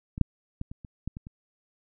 clicks, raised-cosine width 5 ms, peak -22 / -7 / -20 / -27 / -29 / -19 / -25 / -29 dBFS, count 8, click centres 0.179 / 0.213 / 0.614 / 0.715 / 0.848 / 1.076 / 1.169 / 1.269 s, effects none

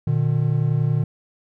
triangle tone pair together, 120.09 / 151 Hz, B2 / D3, -48 / +48 cents, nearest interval major third, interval 396 cents, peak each -18 dBFS, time 0.07-1.04 s, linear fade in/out 5 ms, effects none

